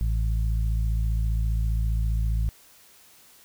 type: harmonic tone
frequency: 55 Hz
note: A1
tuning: in tune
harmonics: 1 / 2 / 3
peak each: -22 / -30 / -37 dBFS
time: 0.01-2.49 s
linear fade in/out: 0 ms
effects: white hiss -54 dBFS RMS until 3.44 s